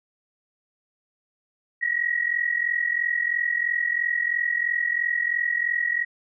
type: tone pair together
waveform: sine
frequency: 1888 / 1931 Hz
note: A#6 / B6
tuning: +22 / -39 cents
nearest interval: unison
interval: 39 cents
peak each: -24 / -25 dBFS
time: 1.81-6.05 s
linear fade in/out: 20 ms
effects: none